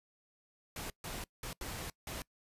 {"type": "noise bursts at uneven times", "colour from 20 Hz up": "pink", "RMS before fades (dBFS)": -42, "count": 5, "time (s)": [[0.76, 0.9], [1.04, 1.24], [1.43, 1.53], [1.61, 1.9], [2.07, 2.22]], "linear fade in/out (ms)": 2, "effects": ["noise-tail reverb RT60 0.1 s tail -23 dB re dry", "resampled to 32000 Hz"]}